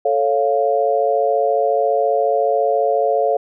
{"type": "chord", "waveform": "sine", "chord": "A augmented", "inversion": "none", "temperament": "equal", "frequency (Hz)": [440, 554.4, 698.5], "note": ["A4", "C#5", "E#5"], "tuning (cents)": [0, 0, 0], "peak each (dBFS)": [-19, -18, -18], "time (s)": [0.05, 3.37], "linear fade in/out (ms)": 5, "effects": []}